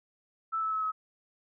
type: tone with pitch steps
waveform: sine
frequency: 1318.5 / 1305.6 / 1292.9 / 1280.2 Hz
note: E6 / E6 / E6 / D#6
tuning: 0 / -17 / -34 / +49 cents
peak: -28 dBFS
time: 0.52-0.92 s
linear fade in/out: 20 ms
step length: 100 ms
effects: none